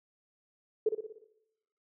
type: tone with echo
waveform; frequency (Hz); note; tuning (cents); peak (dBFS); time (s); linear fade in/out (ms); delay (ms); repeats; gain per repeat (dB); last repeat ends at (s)
sine; 435.1; A4; -19; -22; 0.86-0.89; 5; 59; 6; -5; 1.244
effects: noise-tail reverb RT60 0.9 s tail -19 dB re dry